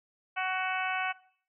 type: harmonic tone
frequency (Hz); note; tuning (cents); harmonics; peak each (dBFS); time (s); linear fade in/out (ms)
373.3; F#4; +15; 2 / 3 / 4 / 5 / 6 / 7 / 8; -33 / -37 / -34 / -43 / -37 / -37 / -45; 0.36-1.13; 20
effects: noise-tail reverb RT60 0.5 s tail -18 dB re dry